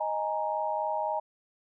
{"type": "chord", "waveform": "sine", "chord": "D# suspended fourth", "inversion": "none", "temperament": "just", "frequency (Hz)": [622.3, 829.7, 933.4], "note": ["D#5", "G#5", "A#5"], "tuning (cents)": [0, -2, 2], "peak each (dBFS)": -32, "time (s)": [0, 1.2], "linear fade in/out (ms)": 10, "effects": []}